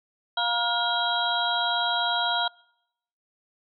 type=tone cluster; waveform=sine; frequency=703 / 951 / 1419 / 3250 / 3887 Hz; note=F5 / A#5 / F6 / G#7 / B7; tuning=+11 / +34 / +27 / -38 / -28 cents; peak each=-29 dBFS; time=0.37-2.48 s; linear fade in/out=5 ms; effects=noise-tail reverb RT60 0.8 s tail -25 dB re dry